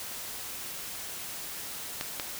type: clicks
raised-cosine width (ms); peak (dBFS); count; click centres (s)
0.2; -14; 2; 2.011 / 2.198
effects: white hiss -39 dBFS RMS until 2.39 s